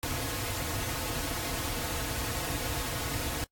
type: noise with comb filter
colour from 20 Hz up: pink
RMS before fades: -33 dBFS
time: 0.03-3.44 s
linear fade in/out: 0 ms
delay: 5.1 ms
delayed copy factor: -0.85
effects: noise-tail reverb RT60 0.1 s tail -26 dB re dry + AAC 64 kbps